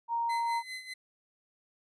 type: tone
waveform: sine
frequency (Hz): 932.3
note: A#5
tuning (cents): 0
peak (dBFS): -28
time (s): 0.08-0.63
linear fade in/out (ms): 50
type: tone with tremolo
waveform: 30% pulse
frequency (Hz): 2038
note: C7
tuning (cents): -46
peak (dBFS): -34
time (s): 0.29-0.94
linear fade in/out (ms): 10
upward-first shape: sine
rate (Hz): 5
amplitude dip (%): 70
effects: resampled to 22050 Hz